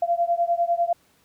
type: beating tone pair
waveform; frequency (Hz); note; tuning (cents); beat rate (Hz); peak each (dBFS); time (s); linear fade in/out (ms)
sine; 683 / 693; F5 / F5; -39 / -14; 10; -22 / -23; 0.02-0.93; 5
effects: pink hiss -61 dBFS RMS until 1.24 s + high-pass 80 Hz 12 dB/octave